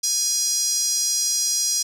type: tone with high-pass filter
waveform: 5% pulse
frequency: 826 Hz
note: G#5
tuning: 10 cents flat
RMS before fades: -22 dBFS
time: 0.03-1.83 s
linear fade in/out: 10 ms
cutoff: 5500 Hz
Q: 4.5
effects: none